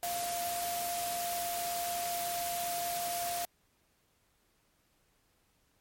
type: tone in noise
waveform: sine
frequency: 698.5 Hz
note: F5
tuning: in tune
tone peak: -34 dBFS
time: 0.03-3.45 s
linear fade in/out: 0 ms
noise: white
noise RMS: -38 dBFS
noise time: 0.03-3.45 s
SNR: +1 dB
effects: pink hiss -72 dBFS RMS until 5.8 s + MP3 64 kbps